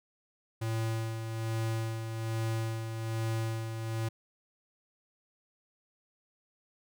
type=tone with tremolo; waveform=square; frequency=112.5 Hz; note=A2; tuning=39 cents sharp; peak=-30 dBFS; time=0.61-4.09 s; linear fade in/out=10 ms; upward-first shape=sine; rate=1.2 Hz; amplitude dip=50%; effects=none